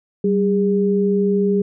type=tone pair together; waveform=sine; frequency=193.32 / 406.8 Hz; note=G3 / G#4; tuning=-24 / -36 cents; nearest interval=octave + minor second; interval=1288 cents; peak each=-17 dBFS; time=0.24-1.62 s; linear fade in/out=5 ms; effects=none